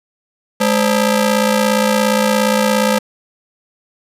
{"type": "ring-modulated tone", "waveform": "sawtooth", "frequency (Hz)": 363.2, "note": "F#4", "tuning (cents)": -32, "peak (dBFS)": -5, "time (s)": [0.6, 2.99], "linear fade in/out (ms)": 10, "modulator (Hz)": 153, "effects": ["resampled to 32000 Hz", "7-bit"]}